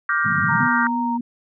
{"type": "chord", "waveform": "sine", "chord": "G minor seventh", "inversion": "second", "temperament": "just", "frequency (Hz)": [1176, 1411.2, 1568, 1881.6], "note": ["D6", "F6", "G6", "Bb6"], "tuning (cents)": [2, 18, 0, 16], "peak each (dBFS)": [-23, -22, -22, -26], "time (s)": [0.09, 0.87], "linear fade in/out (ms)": 2}
{"type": "band-pass noise", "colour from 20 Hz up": "pink", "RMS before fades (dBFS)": -26, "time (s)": [0.24, 0.68], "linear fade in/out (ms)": 20, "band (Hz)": [110, 220], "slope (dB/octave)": 48}
{"type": "tone", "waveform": "sine", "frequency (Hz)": 930, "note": "A#5", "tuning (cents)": -4, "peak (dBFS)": -22, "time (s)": [0.48, 1.18], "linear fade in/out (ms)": 20}
{"type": "tone with vibrato", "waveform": "sine", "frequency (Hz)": 242.1, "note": "B3", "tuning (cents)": -34, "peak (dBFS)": -22, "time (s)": [0.6, 1.21], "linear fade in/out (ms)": 5, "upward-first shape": "triangle", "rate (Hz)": 3.2, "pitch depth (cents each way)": 20}
{"effects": []}